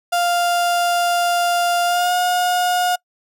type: tone with pitch glide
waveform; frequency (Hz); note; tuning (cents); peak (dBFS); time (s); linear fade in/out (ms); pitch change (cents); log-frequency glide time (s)
35% pulse; 698.5 to 718.1; F5 to F5; 0 to +48; -14; 0.12-2.96; 10; +48; 1.85-2.13
effects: noise-tail reverb RT60 0.1 s tail -25 dB re dry